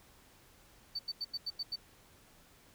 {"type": "tone bursts", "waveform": "sine", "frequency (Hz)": 4551, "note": "C#8", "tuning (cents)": 45, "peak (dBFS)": -33, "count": 7, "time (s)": [0.95, 1.76], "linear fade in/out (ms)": 10, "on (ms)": 42, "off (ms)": 86, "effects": ["tanh soft clip ceiling -30 dBFS", "pink hiss -62 dBFS RMS until 2.74 s"]}